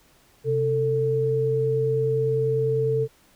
sine tone pair together, 131.5 / 445.1 Hz, C3 / A4, +9 / +20 cents, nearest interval octave + major sixth, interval 2111 cents, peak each -25 / -21 dBFS, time 0.44-3.08 s, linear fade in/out 50 ms, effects pink hiss -58 dBFS RMS until 3.35 s

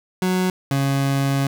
30% pulse tone pair in turn, 184.3 / 137.81 Hz, F#3 / C#3, -7 / -10 cents, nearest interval perfect fourth, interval 503 cents, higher first, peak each -15 dBFS, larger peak neither, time 0.22-0.5 / 0.71-1.47 s, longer second, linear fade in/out 2 ms, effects none

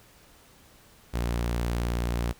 sawtooth tone, 58.9 Hz, A#1, 19 cents sharp, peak -22 dBFS, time 1.13-2.33 s, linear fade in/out 20 ms, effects pink hiss -56 dBFS RMS until 2.39 s

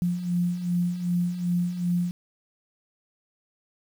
sine beating tone pair, 174 / 176.6 Hz, F3 / F3, -6 / +20 cents, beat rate 2.6 Hz, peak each -30 / -24 dBFS, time 0.02-2.11 s, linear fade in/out 0 ms, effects 8-bit

